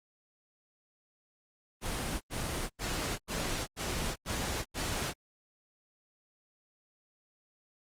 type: noise bursts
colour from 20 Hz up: pink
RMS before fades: -34 dBFS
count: 7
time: 1.81-5.138 s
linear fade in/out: 50 ms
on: 400 ms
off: 88 ms
effects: low-pass 11000 Hz 12 dB/octave + Opus 24 kbps